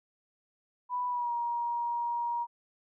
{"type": "tone with pitch glide", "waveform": "sine", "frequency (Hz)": [987.8, 947.6], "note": ["B5", "A#5"], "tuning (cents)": [0, 28], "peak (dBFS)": -29, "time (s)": [0.89, 2.47], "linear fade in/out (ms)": 50, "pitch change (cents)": -72, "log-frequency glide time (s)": [1.08, 1.32], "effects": []}